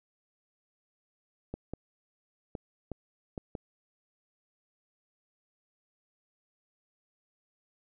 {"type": "clicks", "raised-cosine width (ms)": 2, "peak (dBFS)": -23, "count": 6, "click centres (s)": [1.54, 1.736, 2.552, 2.917, 3.378, 3.552], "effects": []}